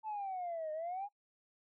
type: exponential two-way sweep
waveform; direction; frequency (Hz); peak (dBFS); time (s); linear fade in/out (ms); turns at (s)
sine; down then up; 885 to 610 to 833; -36; 0.03-1.09; 50; 0.72
effects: noise-tail reverb RT60 0.1 s tail -24 dB re dry + tanh soft clip ceiling -34 dBFS